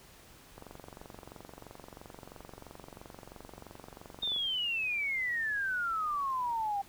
click train, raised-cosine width 1 ms, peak -32 dBFS, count 88, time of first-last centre 0.58-4.363 s, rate 23 Hz
sine exponential sweep, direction down, 3692 to 784 Hz, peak -30 dBFS, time 4.22-6.82 s, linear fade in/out 10 ms
effects pink hiss -56 dBFS RMS until 6.88 s

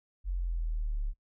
sine exponential sweep, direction down, 46.25 to 34.65 Hz, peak -29 dBFS, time 0.24-1.14 s, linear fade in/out 50 ms, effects noise-tail reverb RT60 0.1 s tail -23 dB re dry

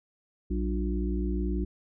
harmonic tone with a mistuned harmonic, 59.1 Hz, A#1, 24 cents sharp, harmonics 1 / 3 / 5 / 6, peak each -28 / -33 / -35 / -36 dBFS, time 0.5-1.65 s, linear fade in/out 10 ms, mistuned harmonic 3, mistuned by +120 cents, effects none

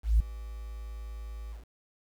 sine tone with ADSR envelope, 55 Hz, A1, in tune, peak -16 dBFS, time 0.03-1.66 s, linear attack 170 ms, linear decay 5 ms, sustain -21 dB, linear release 140 ms, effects tanh soft clip ceiling -15 dBFS + 9-bit

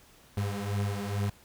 35% pulse beating tone pair, 100 / 102.3 Hz, G2 / G#2, +35 / -26 cents, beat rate 2.3 Hz, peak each -30 / -31 dBFS, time 0.37-1.3 s, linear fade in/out 5 ms, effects pink hiss -58 dBFS RMS until 1.44 s

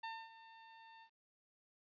sawtooth tone with ADSR envelope, 902 Hz, A5, 43 cents sharp, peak -38 dBFS, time 0.03-1.1 s, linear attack 9 ms, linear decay 250 ms, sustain -15 dB, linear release 76 ms, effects resampled to 11025 Hz + 13-bit

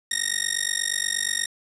10% pulse tone with amplitude modulation, 1864.7 Hz, A#6, in tune, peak -10 dBFS, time 0.11-1.46 s, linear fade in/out 5 ms, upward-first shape sine, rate 48.4 Hz, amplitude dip 100%, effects resampled to 24000 Hz + 7-bit

